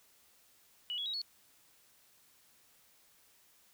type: tone with pitch steps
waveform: sine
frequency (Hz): 2938 / 3355 / 3832 / 4377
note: F#7 / G#7 / A#7 / C#8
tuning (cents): -13 / +17 / +47 / -23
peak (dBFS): -35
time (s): 0.9-1.216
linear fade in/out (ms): 0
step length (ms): 79
effects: white hiss -66 dBFS RMS until 3.73 s